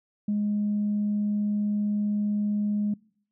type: tone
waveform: sine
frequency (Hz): 207.7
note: G#3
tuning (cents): 0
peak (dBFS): -22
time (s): 0.28-2.94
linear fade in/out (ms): 5
effects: noise-tail reverb RT60 0.6 s tail -25 dB re dry + tanh soft clip ceiling -19 dBFS